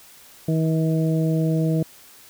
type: harmonic tone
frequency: 160 Hz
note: D#3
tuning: 49 cents sharp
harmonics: 1 / 2 / 3 / 4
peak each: -19 / -25 / -29 / -31 dBFS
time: 0.48-1.83 s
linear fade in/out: 5 ms
effects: white hiss -48 dBFS RMS until 2.29 s